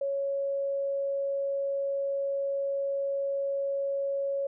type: tone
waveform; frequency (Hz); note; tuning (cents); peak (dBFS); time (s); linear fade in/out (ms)
sine; 554.4; C#5; 0; -27; 0.01-4.47; 5
effects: none